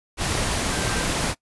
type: tone in noise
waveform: sine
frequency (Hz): 1568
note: G6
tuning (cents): 0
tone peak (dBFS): -34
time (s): 0.68-1.07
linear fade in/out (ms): 50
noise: pink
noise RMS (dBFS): -24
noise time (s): 0.17-1.35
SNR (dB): -13
effects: noise-tail reverb RT60 0.1 s tail -22 dB re dry + resampled to 24000 Hz